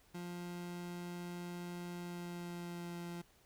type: tone with pitch glide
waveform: 30% pulse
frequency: 175.4 to 172.79 Hz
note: F3 to F3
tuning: +8 to -18 cents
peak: -40 dBFS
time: 0.14-3.22 s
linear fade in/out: 10 ms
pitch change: -26 cents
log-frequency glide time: 1.91-2.97 s
effects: pink hiss -68 dBFS RMS until 3.45 s